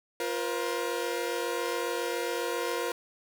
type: chord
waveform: sawtooth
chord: F suspended fourth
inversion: none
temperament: equal with one note detuned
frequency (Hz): 349.2 / 476 / 523.3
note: F4 / Bb4 / C5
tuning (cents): 0 / +36 / 0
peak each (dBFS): -31 / -28 / -32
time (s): 0.2-2.92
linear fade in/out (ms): 2
effects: none